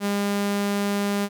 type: tone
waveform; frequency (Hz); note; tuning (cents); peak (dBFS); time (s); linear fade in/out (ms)
sawtooth; 202.2; G#3; -46; -18; 0-1.29; 50
effects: none